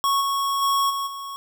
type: tone with level steps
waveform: square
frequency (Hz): 1105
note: C#6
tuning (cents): -6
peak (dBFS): -19 / -22 / -19 / -25 / -32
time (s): 0.04-1.36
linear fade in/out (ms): 0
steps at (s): 0.2 / 0.61 / 0.89 / 1.06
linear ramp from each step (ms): 20
effects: 9-bit